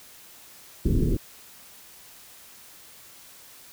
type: low-pass noise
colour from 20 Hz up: pink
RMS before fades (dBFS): -22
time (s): 0.85-1.17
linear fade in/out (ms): 5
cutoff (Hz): 410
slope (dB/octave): 48
effects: white hiss -49 dBFS RMS until 3.72 s